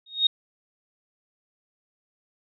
sine tone with exponential growth, 3729 Hz, A#7, in tune, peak -13 dBFS, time 0.06-0.27 s, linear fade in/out 5 ms, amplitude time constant 45 ms, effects none

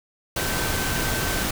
sine tone in noise, 1543 Hz, G6, 28 cents flat, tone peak -32 dBFS, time 0.37-1.43 s, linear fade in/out 5 ms, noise pink, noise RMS -25 dBFS, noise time 0.36-1.51 s, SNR -10 dB, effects none

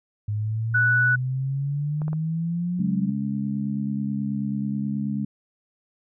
sine exponential sweep, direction up, 103.83 to 192.8 Hz, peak -23 dBFS, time 0.28-3.1 s, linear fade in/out 5 ms
sine tone, 1480 Hz, F#6, in tune, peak -17 dBFS, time 0.74-1.16 s, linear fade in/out 10 ms
clicks, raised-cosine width 1 ms, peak -24 dBFS, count 3, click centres 2.018 / 2.081 / 2.131 s
harmonic tone, 69.3 Hz, C#2, in tune, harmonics 2 / 3 / 4, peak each -30 / -25 / -34 dBFS, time 2.79-5.25 s, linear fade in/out 5 ms
effects none

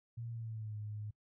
sine tone with pitch glide, 116.54 to 105.64 Hz, A#2 to G#2, 0 to +30 cents, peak -40 dBFS, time 0.17-1.11 s, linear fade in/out 10 ms, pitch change -170 cents, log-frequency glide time 0.31-0.76 s, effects noise-tail reverb RT60 0.1 s tail -25 dB re dry

